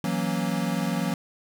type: chord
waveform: square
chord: F# dominant seventh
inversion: third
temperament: equal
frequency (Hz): 164.81 / 185 / 233.1 / 277.2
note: E3 / F#3 / A#3 / C#4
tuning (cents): 0 / 0 / 0 / 0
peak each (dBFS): -31 / -29 / -31 / -34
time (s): 0.04-1.14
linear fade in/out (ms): 2
effects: none